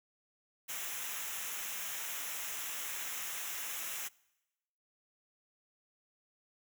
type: noise with comb filter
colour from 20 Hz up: white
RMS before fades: -40 dBFS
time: 0.68-4.09 s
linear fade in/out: 20 ms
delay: 0.22 ms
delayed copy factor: -0.7
effects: noise-tail reverb RT60 1.0 s tail -24 dB re dry